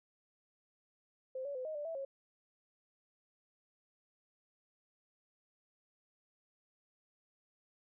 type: tone with pitch steps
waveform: sine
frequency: 520 / 567 / 510 / 624 / 588 / 656 / 546 Hz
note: C5 / C#5 / C5 / D#5 / D5 / E5 / C#5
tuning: -11 / +39 / -44 / +5 / +2 / -9 / -26 cents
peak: -38 dBFS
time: 1.35-2.05 s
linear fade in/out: 5 ms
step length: 100 ms
effects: none